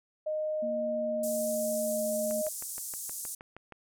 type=tone; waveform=sine; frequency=617 Hz; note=D#5; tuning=15 cents flat; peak=-29 dBFS; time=0.26-2.49 s; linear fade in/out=10 ms
type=tone with pitch glide; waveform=sine; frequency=233.1 to 223 Hz; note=A#3 to A3; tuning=0 to +23 cents; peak=-36 dBFS; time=0.62-2.42 s; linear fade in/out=10 ms; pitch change=-77 cents; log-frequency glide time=0.97-2.06 s
type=band-pass noise; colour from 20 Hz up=white; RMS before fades=-39 dBFS; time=1.23-3.35 s; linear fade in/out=5 ms; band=6800 to 12000 Hz; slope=24 dB/octave
type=click train; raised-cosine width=0.5 ms; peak=-30 dBFS; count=10; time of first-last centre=2.31-3.723 s; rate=6.37 Hz
effects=none